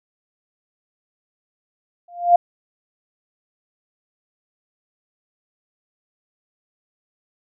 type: tone with exponential growth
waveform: sine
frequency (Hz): 698.5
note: F5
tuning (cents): 0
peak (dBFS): -5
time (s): 2.08-2.36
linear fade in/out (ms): 5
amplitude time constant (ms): 59
effects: none